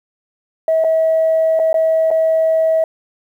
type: tone with dropouts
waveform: sine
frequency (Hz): 644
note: E5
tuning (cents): -41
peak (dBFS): -10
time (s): 0.68-2.84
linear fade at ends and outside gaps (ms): 2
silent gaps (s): 0.84-0.845 / 1.592-1.597 / 1.73-1.742 / 2.105-2.112
effects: tanh soft clip ceiling -7 dBFS + 8-bit